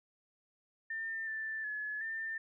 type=tone with pitch steps; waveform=sine; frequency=1801 / 1767 / 1706 / 1794 Hz; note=A6 / A6 / G#6 / A6; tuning=+40 / +7 / +46 / +33 cents; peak=-36 dBFS; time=0.9-2.38 s; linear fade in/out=5 ms; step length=370 ms; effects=none